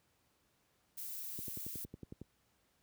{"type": "noise", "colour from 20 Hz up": "violet", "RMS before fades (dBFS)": -44, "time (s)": [0.97, 1.85], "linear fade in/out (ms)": 10}
{"type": "click train", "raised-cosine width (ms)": 3, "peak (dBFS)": -33, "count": 10, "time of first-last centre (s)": [1.39, 2.216], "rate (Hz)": 10.9}
{"effects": ["pink hiss -75 dBFS RMS until 2.82 s", "high-pass 60 Hz 12 dB/octave"]}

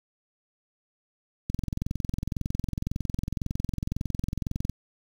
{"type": "click train", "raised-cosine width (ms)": 5, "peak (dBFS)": -16, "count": 71, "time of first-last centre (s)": [1.5, 4.696], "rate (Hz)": 21.9, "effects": ["7-bit"]}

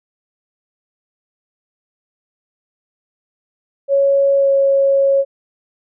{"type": "tone with pitch glide", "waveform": "sine", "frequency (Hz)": [554.4, 549.6], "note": ["C#5", "C#5"], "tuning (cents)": [0, -15], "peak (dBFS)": -10, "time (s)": [3.88, 5.25], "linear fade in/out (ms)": 50, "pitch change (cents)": -15, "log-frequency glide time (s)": [4.37, 4.49], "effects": []}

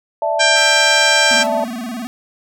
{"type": "chord", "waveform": "sine", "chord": "D suspended second", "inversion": "none", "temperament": "equal", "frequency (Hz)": [587.3, 659.3, 880], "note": ["D5", "E5", "A5"], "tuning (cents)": [0, 0, 0], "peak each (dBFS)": [-21, -18, -20], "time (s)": [0.22, 1.64], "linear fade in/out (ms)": 2}
{"type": "harmonic tone", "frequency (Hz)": 791, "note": "G5", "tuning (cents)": 15, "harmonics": [2, 3, 4, 5, 6, 7, 8, 9, 10], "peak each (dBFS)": [-15, -18, -19, -23, -25, -20, -27, -27, -24], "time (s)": [0.39, 1.44], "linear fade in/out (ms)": 20}
{"type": "tone", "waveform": "sawtooth", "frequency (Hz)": 659.3, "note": "E5", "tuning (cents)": 0, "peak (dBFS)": -20, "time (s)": [0.55, 1.48], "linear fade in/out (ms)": 20}
{"type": "tone with vibrato", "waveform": "square", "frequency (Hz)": 235.3, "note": "A#3", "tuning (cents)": 16, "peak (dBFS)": -24, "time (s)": [1.31, 2.07], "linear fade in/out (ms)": 0, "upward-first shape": "square", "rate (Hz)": 19, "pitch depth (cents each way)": 110}
{"effects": []}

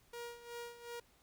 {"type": "tone with tremolo", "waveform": "sawtooth", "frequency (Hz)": 474.4, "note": "A#4", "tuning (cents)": 30, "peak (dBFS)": -39, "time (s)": [0.13, 1], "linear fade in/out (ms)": 5, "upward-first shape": "sine", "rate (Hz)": 2.7, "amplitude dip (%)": 75, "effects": ["pink hiss -69 dBFS RMS until 1.22 s"]}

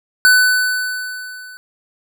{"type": "tone with level ramp", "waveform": "square", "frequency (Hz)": 1500, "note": "F#6", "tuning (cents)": 23, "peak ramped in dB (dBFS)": [-7, -35], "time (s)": [0.25, 1.57], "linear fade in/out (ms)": 0, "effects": []}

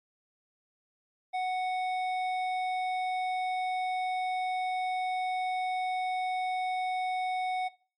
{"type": "tone with hard clipping", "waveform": "sine", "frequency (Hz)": 740, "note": "F#5", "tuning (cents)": 0, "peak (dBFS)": -30, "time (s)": [1.33, 7.69], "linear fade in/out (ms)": 20, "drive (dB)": 9, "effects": ["noise-tail reverb RT60 0.4 s tail -20 dB re dry", "MP3 48 kbps"]}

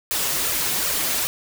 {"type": "noise with flanger", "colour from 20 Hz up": "white", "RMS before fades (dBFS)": -23, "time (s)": [0.11, 1.27], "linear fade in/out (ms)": 0, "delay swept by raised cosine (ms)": [1.6, 7.6], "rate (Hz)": 2.6, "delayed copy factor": 0.8, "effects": []}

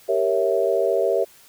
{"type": "chord", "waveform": "sine", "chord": "G diminished seventh", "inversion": "none", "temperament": "equal", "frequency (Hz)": [392, 466.2, 554.4, 659.3], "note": ["G4", "Bb4", "Db5", "Fb5"], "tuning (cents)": [0, 0, 0, 0], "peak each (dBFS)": -23, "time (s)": [0.08, 1.25], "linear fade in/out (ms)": 20, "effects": ["white hiss -51 dBFS RMS until 1.48 s"]}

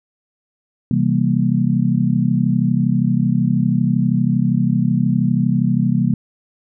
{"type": "chord", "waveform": "sine", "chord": "C dominant seventh", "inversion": "none", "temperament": "just", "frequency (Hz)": [130.81, 163.52, 196.22, 235.5], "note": ["C3", "E3", "G3", "Bb3"], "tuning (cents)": [0, -14, 2, 18], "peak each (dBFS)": -19, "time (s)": [0.91, 6.14], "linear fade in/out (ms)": 2, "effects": []}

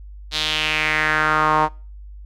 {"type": "tone with band-pass filter sweep", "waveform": "sawtooth", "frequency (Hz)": 154.5, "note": "D#3", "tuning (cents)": -12, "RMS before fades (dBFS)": -19, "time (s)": [0.31, 1.69], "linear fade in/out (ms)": 50, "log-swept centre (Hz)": [4000, 920], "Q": 3.4, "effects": ["noise-tail reverb RT60 0.4 s tail -26 dB re dry", "added 50 Hz sine -35 dBFS peak until 2.25 s"]}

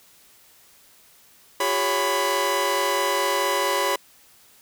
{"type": "tone cluster", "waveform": "sawtooth", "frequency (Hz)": [360.4, 404.9, 557, 995], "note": ["F#4", "G#4", "C#5", "B5"], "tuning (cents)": [-45, -44, 8, 13], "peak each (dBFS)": [-27, -24, -22, -20], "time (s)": [1.6, 3.96], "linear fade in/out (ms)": 5, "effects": ["white hiss -54 dBFS RMS until 4.61 s"]}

